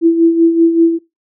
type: tone with tremolo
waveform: sine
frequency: 332.3 Hz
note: E4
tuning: 14 cents sharp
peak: -4 dBFS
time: 0.01-0.99 s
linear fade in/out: 50 ms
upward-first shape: sine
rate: 5.2 Hz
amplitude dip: 60%
effects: noise-tail reverb RT60 0.2 s tail -19 dB re dry